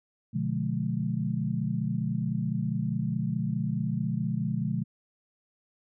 sine chord, B diminished seventh, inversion none, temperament just, 123.47 / 148.16 / 177.8 / 213.4 Hz, B2 / D3 / F3 / Ab3, 0 / +16 / +31 / +47 cents, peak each -32 dBFS, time 0.33-4.84 s, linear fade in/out 20 ms, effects none

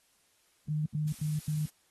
sine tone bursts, 152.3 Hz, D#3, 37 cents flat, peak -28 dBFS, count 4, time 0.68-1.658 s, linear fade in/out 5 ms, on 180 ms, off 86 ms
blue noise, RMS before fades -47 dBFS, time 1.07-1.7 s, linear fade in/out 10 ms
effects white hiss -69 dBFS RMS until 1.9 s + AAC 32 kbps

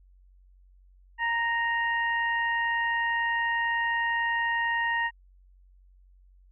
harmonic tone, 931 Hz, A#5, 2 cents flat, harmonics 1 / 2 / 3, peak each -29 / -26 / -39 dBFS, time 1.18-5.11 s, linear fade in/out 50 ms, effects added 46 Hz sine -54 dBFS peak until 6.51 s

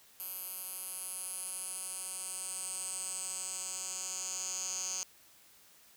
10% pulse tone with band-pass filter sweep, 186.4 Hz, F#3, 13 cents sharp, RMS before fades -40 dBFS, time 0.2-5.03 s, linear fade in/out 0 ms, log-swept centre 12000 to 6400 Hz, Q 6.2, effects white hiss -61 dBFS RMS until 5.96 s

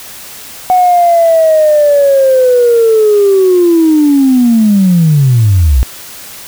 sine linear sweep, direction down, 740 to 57.6 Hz, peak -3 dBFS, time 0.7-5.83 s, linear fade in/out 0 ms, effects tanh soft clip ceiling 0 dBFS + white hiss -29 dBFS RMS until 6.47 s

